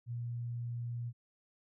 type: tone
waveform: sine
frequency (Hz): 119.2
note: A#2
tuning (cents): +39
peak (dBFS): -36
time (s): 0.06-1.13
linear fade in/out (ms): 50
effects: none